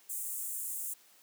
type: high-pass noise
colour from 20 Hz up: pink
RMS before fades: -38 dBFS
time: 0.09-0.94 s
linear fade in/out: 10 ms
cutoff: 7500 Hz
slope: 48 dB/octave
effects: white hiss -62 dBFS RMS until 1.22 s + high-pass 200 Hz 12 dB/octave